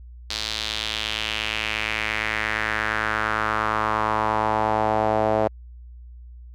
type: tone with band-pass filter sweep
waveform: sawtooth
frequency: 108.6 Hz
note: A2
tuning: 22 cents flat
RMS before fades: -24 dBFS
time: 0.3-5.48 s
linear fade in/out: 5 ms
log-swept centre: 4300 to 630 Hz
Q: 2.8
effects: added 60 Hz sine -39 dBFS peak until 6.54 s